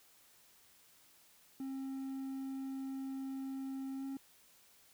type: tone with pitch glide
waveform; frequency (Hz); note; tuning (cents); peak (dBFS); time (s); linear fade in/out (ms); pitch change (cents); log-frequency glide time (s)
triangle; 267.9 to 270.9; C4 to C#4; +41 to -40; -37; 1.6-4.17; 2; +19; 3.96-4.05
effects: white hiss -65 dBFS RMS until 4.93 s